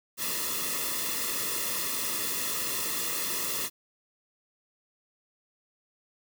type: noise with comb filter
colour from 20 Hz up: white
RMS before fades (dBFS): -31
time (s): 0.17-3.7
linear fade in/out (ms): 50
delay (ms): 1.3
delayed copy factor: -0.9
effects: none